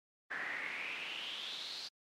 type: noise with band-pass filter sweep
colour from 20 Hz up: brown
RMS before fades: -42 dBFS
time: 0.3-1.89 s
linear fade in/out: 20 ms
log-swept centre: 1700 to 4500 Hz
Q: 5.9
effects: high-pass 200 Hz 12 dB/octave + MP3 96 kbps